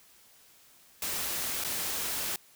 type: noise with dropouts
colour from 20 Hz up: white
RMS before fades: -33 dBFS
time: 1.02-2.36 s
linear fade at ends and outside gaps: 2 ms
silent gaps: 1.639-1.646 s
effects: white hiss -59 dBFS RMS until 2.55 s